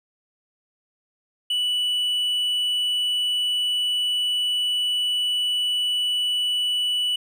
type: tone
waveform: triangle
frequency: 2960 Hz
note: F#7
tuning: in tune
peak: -19 dBFS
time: 1.5-7.16 s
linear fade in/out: 5 ms
effects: none